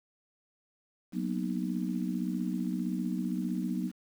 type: chord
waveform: sine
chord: B major seventh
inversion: second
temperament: just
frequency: 185.21 / 231.5 / 246.9 / 308.7 Hz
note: F#3 / A#3 / B3 / D#4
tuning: +2 / -12 / 0 / -14 cents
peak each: -33 / -38 / -35 / -37 dBFS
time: 1.12-3.92 s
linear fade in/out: 50 ms
effects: 9-bit